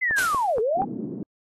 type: linear two-way sweep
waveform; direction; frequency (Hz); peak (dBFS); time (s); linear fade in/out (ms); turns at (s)
sine; down then up; 2077 to 415.3 to 836; -20; 0.01-0.85; 20; 0.6
type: click train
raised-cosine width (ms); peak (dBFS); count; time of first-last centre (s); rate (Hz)
1; -18; 4; 0.11-0.819; 4.23
type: noise with exponential decay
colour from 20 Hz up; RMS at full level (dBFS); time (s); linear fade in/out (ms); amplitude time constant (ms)
white; -25; 0.18-0.62; 2; 94
type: band-pass noise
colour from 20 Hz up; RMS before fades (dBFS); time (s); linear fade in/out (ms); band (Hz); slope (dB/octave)
white; -32; 0.77-1.23; 2; 170 to 320; 24
effects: AAC 32 kbps